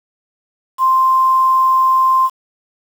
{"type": "tone with quantisation", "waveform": "sine", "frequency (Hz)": 1046.5, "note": "C6", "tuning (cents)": 0, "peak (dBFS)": -9, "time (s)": [0.78, 2.3], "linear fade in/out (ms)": 50, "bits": 6, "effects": []}